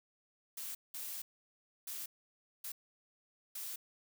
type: noise bursts at uneven times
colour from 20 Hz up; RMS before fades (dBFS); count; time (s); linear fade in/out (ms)
blue; -43; 5; 0.57-0.75 / 0.94-1.22 / 1.87-2.06 / 2.64-2.72 / 3.55-3.76; 5
effects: none